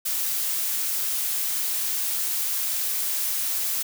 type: noise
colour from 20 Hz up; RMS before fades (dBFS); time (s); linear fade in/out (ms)
blue; -26; 0.05-3.83; 10
effects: none